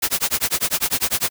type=noise with tremolo; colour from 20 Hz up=white; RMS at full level=-18 dBFS; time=0.02-1.3 s; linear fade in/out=10 ms; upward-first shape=sine; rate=10 Hz; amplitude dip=100%; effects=none